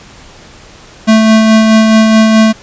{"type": "tone with tremolo", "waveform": "square", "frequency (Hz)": 220, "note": "A3", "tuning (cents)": 0, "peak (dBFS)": -3, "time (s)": [1.07, 2.53], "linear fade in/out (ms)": 20, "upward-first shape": "sine", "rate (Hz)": 4.7, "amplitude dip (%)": 30, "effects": ["pink hiss -36 dBFS RMS until 2.62 s", "resampled to 16000 Hz"]}